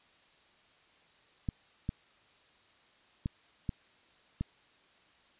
clicks, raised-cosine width 5 ms, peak -20 dBFS, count 5, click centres 1.488 / 1.891 / 3.259 / 3.692 / 4.41 s, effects white hiss -64 dBFS RMS until 5.39 s + resampled to 8000 Hz

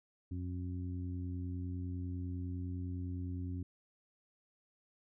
harmonic tone, 89.9 Hz, F#2, 49 cents flat, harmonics 1 / 2 / 3 / 4, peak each -38 / -48 / -44 / -57 dBFS, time 0.31-3.63 s, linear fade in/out 5 ms, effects none

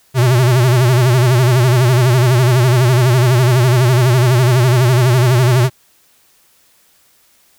square tone with vibrato, 125.1 Hz, B2, 23 cents sharp, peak -9 dBFS, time 0.14-5.7 s, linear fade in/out 50 ms, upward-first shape sine, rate 12 Hz, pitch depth 110 cents each way, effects white hiss -53 dBFS RMS until 7.58 s

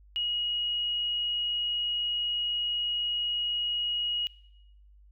sine tone, 2894 Hz, F#7, 39 cents flat, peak -27 dBFS, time 0.16-4.27 s, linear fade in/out 0 ms, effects noise-tail reverb RT60 0.9 s tail -20 dB re dry + added 50 Hz sine -53 dBFS peak until 5.11 s

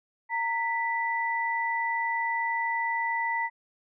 sine tone pair together, 922.1 / 1975.5 Hz, A#5 / B6, -19 / 0 cents, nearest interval octave + minor second, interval 1319 cents, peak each -28 / -29 dBFS, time 0.29-3.5 s, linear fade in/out 50 ms, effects none

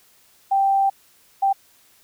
sine tone bursts at uneven times, 784 Hz, G5, in tune, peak -15 dBFS, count 2, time 0.51-0.9 / 1.42-1.53 s, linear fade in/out 10 ms, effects white hiss -56 dBFS RMS until 2.03 s

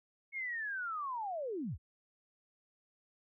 sine linear sweep, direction down, 2200 to 43.65 Hz, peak -36 dBFS, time 0.32-1.78 s, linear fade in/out 50 ms, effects none

